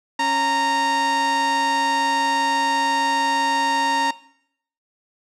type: tone pair together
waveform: sawtooth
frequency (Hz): 275.3 / 926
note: C#4 / A#5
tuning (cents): -12 / -12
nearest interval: octave + major sixth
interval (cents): 2100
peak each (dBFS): -24 / -15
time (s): 0.19-4.11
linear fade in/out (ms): 5
effects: noise-tail reverb RT60 0.7 s tail -19 dB re dry + low-pass 6000 Hz 12 dB/octave